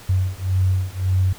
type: beating tone pair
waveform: sine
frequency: 92.5 / 94.3 Hz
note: F#2 / F#2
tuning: 0 / +33 cents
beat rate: 1.8 Hz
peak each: -20 dBFS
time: 0.09-1.33 s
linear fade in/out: 5 ms
effects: pink hiss -42 dBFS RMS until 1.38 s